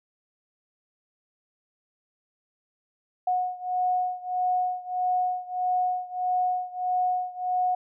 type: beating tone pair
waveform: sine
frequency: 729 / 730.6 Hz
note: F#5 / F#5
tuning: -26 / -22 cents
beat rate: 1.6 Hz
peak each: -26 / -28 dBFS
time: 3.27-7.75 s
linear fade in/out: 5 ms
effects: none